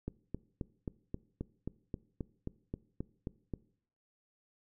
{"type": "click train", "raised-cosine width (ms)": 3, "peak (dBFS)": -24, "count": 14, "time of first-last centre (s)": [0.08, 3.537], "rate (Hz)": 3.76, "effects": ["noise-tail reverb RT60 0.6 s tail -21 dB re dry"]}